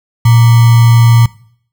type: tone with sample-and-hold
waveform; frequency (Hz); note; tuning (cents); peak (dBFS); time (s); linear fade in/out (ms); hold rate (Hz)
sine; 116.54; A#2; 0; -3; 0.25-1.26; 5; 1050
effects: noise-tail reverb RT60 0.6 s tail -21 dB re dry